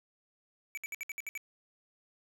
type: tone bursts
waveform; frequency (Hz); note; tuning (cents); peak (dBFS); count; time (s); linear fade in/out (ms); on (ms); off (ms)
square; 2305; D7; -33; -37; 8; 0.75-1.376; 0; 24; 62
effects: none